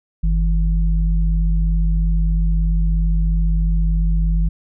sine tone pair together, 48.46 / 163 Hz, G1 / E3, -19 / -19 cents, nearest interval octave + major sixth, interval 2100 cents, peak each -14 / -22 dBFS, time 0.23-4.49 s, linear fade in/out 10 ms, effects none

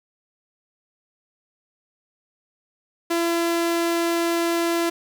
sawtooth tone, 338.1 Hz, E4, 44 cents sharp, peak -16 dBFS, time 3.1-4.9 s, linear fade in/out 10 ms, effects 9-bit

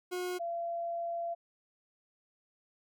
40% pulse / sine tone pair in turn, 361.1 / 681.7 Hz, F#4 / F5, -42 / -42 cents, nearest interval major seventh, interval 1100 cents, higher second, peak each -33 / -33 dBFS, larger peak neither, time 0.11-0.39 / 0.39-1.35 s, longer second, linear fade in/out 20 ms, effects none

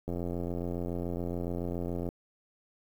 click train, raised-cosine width 2 ms, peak -22 dBFS, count 176, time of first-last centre 0.08-2.089 s, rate 87.1 Hz, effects 9-bit

